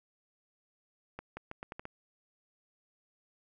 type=accelerating click train; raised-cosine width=0.5 ms; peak=-26 dBFS; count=7; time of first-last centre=1.19-1.854 s; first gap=180 ms; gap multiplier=0.8; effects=none